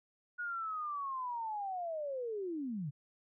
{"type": "linear sweep", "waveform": "sine", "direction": "down", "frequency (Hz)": [1457, 130.81], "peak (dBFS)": -36, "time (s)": [0.38, 2.91], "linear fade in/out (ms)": 20, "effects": []}